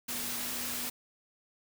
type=tone in noise; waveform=sine; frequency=242.9 Hz; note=B3; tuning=29 cents flat; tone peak=-47 dBFS; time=0.08-0.9 s; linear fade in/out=10 ms; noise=white; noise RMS=-36 dBFS; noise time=0.08-0.9 s; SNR=-14 dB; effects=none